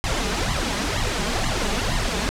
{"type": "noise with flanger", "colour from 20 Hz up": "pink", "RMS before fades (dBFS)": -23, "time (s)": [0.04, 2.29], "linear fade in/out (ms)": 0, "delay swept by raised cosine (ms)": [0.96, 4.96], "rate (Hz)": 2.1, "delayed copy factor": 0.85, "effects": ["low-pass 7000 Hz 12 dB/octave"]}